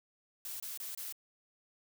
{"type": "noise bursts", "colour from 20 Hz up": "blue", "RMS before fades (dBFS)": -42, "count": 4, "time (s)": [0.45, 1.125], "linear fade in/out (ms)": 2, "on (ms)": 150, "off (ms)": 25, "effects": []}